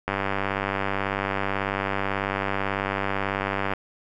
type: click train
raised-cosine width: 0.5 ms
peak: -10 dBFS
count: 360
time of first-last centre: 0.08-3.736 s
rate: 98.2 Hz
effects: none